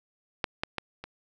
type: clicks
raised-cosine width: 0.3 ms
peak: -10 / -12 / -14 / -23 dBFS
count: 4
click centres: 0.442 / 0.635 / 0.783 / 1.04 s
effects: none